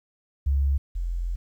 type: tone pair in turn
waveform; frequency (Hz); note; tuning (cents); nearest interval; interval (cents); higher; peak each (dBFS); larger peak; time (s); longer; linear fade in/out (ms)
sine; 69.3 / 43.16; C#2 / F1; 0 / -20; minor sixth; 820; first; -19 / -25; first; 0.46-0.78 / 0.95-1.36; second; 10
effects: 10-bit